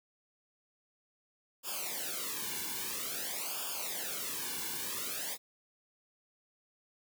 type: noise with flanger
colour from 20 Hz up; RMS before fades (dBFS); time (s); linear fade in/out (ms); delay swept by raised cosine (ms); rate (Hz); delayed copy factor
white; -38; 1.63-5.38; 50; 0.49 to 1.59; 0.5; -1
effects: none